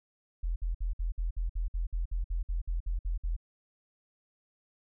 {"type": "tone bursts", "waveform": "sine", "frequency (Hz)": 42.05, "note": "E1", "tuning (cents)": 35, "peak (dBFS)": -28, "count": 16, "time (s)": [0.43, 3.365], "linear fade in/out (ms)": 10, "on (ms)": 130, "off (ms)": 57, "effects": []}